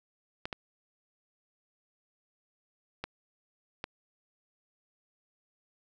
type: clicks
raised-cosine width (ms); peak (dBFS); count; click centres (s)
0.3; -19; 4; 0.455 / 0.528 / 3.04 / 3.841
effects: none